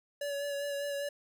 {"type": "tone with vibrato", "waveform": "square", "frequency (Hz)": 569, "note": "C#5", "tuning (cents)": 45, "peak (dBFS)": -34, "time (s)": [0.21, 1.09], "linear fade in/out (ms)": 5, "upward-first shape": "sine", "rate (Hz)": 5, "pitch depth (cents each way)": 21, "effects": []}